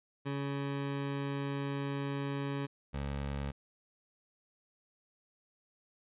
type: tone pair in turn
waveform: 20% pulse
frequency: 140 / 70 Hz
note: C#3 / C#2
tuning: +18 / +18 cents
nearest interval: octave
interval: 1200 cents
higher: first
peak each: -29 / -30 dBFS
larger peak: first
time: 0.25-2.67 / 2.93-3.52 s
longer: first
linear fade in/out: 20 ms
effects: resampled to 8000 Hz